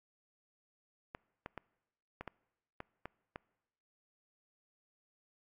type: clicks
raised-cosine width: 0.5 ms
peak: -27 dBFS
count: 8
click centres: 1.149 / 1.461 / 1.577 / 2.21 / 2.277 / 2.804 / 3.056 / 3.359 s
effects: noise-tail reverb RT60 1.0 s tail -24 dB re dry + AAC 48 kbps